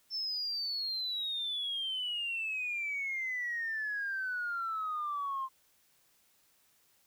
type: exponential sweep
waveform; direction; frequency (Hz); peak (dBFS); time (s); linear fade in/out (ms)
sine; down; 5360 to 1046.5; -32; 0.1-5.49; 50
effects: tanh soft clip ceiling -28 dBFS + white hiss -69 dBFS RMS until 7.06 s